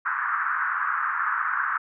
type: band-pass noise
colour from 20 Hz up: white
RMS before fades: -26 dBFS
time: 0.05-1.78 s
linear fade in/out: 10 ms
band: 1100 to 1600 Hz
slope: 48 dB/octave
effects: none

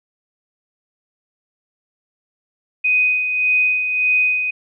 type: tone with tremolo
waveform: sine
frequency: 2499 Hz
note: D#7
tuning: 7 cents sharp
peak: -12 dBFS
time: 2.84-4.51 s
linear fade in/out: 10 ms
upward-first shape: sine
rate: 1.7 Hz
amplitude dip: 50%
effects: none

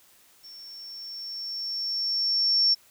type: tone with level ramp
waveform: sine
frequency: 5450 Hz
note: F8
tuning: 43 cents flat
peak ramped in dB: -43 to -17 dBFS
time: 0.43-2.75 s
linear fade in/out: 20 ms
effects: white hiss -58 dBFS RMS until 2.9 s

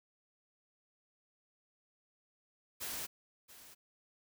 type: noise with echo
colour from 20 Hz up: white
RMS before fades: -41 dBFS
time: 2.8-3.07 s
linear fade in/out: 20 ms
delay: 680 ms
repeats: 1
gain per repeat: -15 dB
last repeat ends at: 3.75 s
effects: none

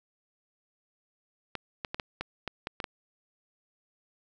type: clicks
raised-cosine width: 0.3 ms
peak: -17 dBFS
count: 9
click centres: 1.553 / 1.848 / 1.945 / 1.998 / 2.21 / 2.477 / 2.671 / 2.802 / 2.842 s
effects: none

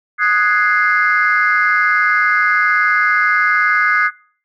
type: chord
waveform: sine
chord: Ab dominant seventh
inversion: second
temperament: equal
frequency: 1244.5 / 1480 / 1661.2 / 2093 Hz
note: Eb6 / Gb6 / Ab6 / C7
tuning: 0 / 0 / 0 / 0 cents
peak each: -16 dBFS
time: 0.18-4.11 s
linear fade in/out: 50 ms
effects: noise-tail reverb RT60 0.5 s tail -24 dB re dry + tanh soft clip ceiling -3 dBFS

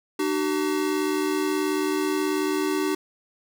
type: tone pair together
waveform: square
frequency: 301.9 / 380.4 Hz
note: D4 / F#4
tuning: +48 / +48 cents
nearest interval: major third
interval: 400 cents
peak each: -26 dBFS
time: 0.19-2.95 s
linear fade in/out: 5 ms
effects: none

